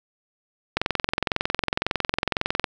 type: click train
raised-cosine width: 0.3 ms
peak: -5 dBFS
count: 42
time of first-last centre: 0.77-2.642 s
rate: 21.9 Hz
effects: none